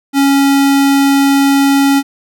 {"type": "tone", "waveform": "square", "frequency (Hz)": 277.2, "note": "C#4", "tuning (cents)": 0, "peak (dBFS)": -8, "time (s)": [0.13, 2.03], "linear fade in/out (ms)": 50, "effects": []}